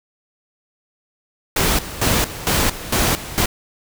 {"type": "noise with tremolo", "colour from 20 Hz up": "pink", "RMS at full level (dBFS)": -17, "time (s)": [1.56, 3.46], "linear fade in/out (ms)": 5, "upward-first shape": "square", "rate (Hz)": 2.2, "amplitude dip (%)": 80, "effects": []}